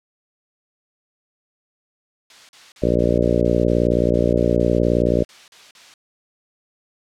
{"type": "noise bursts", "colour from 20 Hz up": "blue", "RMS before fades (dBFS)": -36, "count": 16, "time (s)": [2.3, 5.94], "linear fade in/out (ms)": 2, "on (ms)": 190, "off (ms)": 40}
{"type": "harmonic tone", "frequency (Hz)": 59.1, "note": "A#1", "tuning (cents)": 24, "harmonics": [1, 2, 3, 4, 5, 6, 7, 8, 9, 10], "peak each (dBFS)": [-24, -24, -24, -24, -24, -24, -24, -24, -24, -24], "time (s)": [2.82, 5.24], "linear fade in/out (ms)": 10}
{"effects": ["low-pass 4000 Hz 12 dB/octave"]}